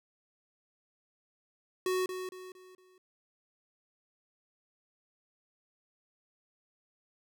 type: tone with echo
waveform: square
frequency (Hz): 370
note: F#4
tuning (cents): 0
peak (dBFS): -29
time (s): 1.86-2.06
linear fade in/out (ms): 2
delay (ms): 230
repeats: 4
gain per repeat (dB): -8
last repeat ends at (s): 2.98
effects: none